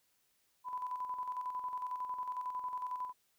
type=tone with tremolo; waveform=sine; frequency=1000 Hz; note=B5; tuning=21 cents sharp; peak=-35 dBFS; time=0.64-3.13 s; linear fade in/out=50 ms; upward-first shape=square; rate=11 Hz; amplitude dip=50%; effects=white hiss -75 dBFS RMS until 3.38 s